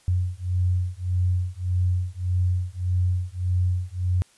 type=beating tone pair; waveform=sine; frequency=89.7 / 91.4 Hz; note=F2 / F#2; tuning=+47 / -21 cents; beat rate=1.7 Hz; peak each=-24 / -24 dBFS; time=0.08-4.22 s; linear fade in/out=0 ms; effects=white hiss -58 dBFS RMS until 4.37 s + resampled to 24000 Hz